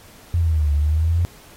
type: exponential two-way sweep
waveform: sine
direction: down then up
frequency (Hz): 87.31 to 72 to 87.31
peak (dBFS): -15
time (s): 0.34-1.25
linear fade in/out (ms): 0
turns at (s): 0.73
effects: pink hiss -47 dBFS RMS until 1.56 s + AAC 48 kbps